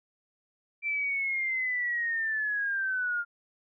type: linear sweep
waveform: sine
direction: down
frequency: 2349 to 1400 Hz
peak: -27 dBFS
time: 0.82-3.25 s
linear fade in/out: 50 ms
effects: none